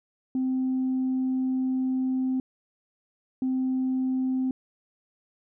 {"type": "tone bursts at uneven times", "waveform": "sine", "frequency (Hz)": 259.4, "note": "C4", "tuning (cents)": -15, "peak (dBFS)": -22, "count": 2, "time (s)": [[0.35, 2.4], [3.42, 4.51]], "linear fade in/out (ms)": 2, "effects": ["tanh soft clip ceiling -20 dBFS"]}